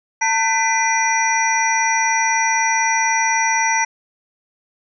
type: tone cluster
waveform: sine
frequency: 898 / 1531 / 2003 / 2405 / 5810 Hz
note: A5 / G6 / B6 / D7 / F#8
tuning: +35 / -41 / +24 / +41 / -32 cents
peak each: -18 / -27 / -20 / -26 / -22 dBFS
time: 0.21-3.85 s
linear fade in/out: 10 ms
effects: none